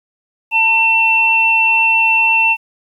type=tone pair together; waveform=sine; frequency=899 / 2697 Hz; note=A5 / E7; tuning=+37 / +39 cents; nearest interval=octave + perfect fifth; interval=1902 cents; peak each=-17 / -10 dBFS; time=0.51-2.57 s; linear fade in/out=50 ms; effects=8-bit